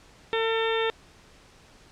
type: harmonic tone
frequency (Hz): 450.4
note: A4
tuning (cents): +40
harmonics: 1 / 2 / 3 / 4 / 5 / 6 / 7 / 8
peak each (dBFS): -25 / -32 / -34 / -33 / -37 / -37 / -39 / -34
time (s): 0.33-0.9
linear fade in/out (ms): 0
effects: pink hiss -54 dBFS RMS until 1.91 s + low-pass 7000 Hz 12 dB/octave